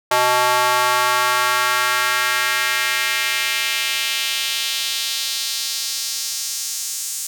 square tone with high-pass filter sweep, 124.6 Hz, B2, 16 cents sharp, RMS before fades -20 dBFS, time 0.11-7.27 s, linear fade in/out 5 ms, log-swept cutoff 790 to 7300 Hz, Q 1.7, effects none

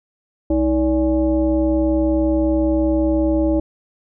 sine tone with frequency modulation, 318.8 Hz, D#4, 42 cents sharp, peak -14 dBFS, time 0.5-3.6 s, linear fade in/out 5 ms, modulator 257 Hz, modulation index 0.94, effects none

